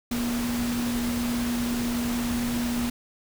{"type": "tone in noise", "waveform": "sine", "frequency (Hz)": 239.6, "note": "A#3", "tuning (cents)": 48, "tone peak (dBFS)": -25, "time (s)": [0.11, 2.9], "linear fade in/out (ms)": 5, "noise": "pink", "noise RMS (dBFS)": -33, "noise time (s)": [0.11, 2.9], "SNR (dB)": 5, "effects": []}